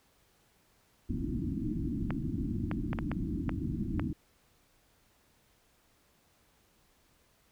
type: low-pass noise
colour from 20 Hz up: white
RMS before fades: -34 dBFS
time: 1.09-4.13 s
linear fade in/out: 5 ms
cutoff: 330 Hz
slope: 96 dB/octave
type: clicks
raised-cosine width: 0.5 ms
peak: -20 dBFS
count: 7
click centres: 2.106 / 2.714 / 2.931 / 2.988 / 3.116 / 3.493 / 3.996 s
effects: pink hiss -68 dBFS RMS until 7.51 s